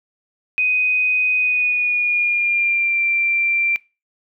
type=tone with pitch glide; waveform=sine; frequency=2500 to 2360 Hz; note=D#7 to D7; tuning=+8 to +8 cents; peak=-15 dBFS; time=0.58-3.76 s; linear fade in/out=0 ms; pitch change=-100 cents; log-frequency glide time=1.38-3 s; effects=noise-tail reverb RT60 0.3 s tail -24 dB re dry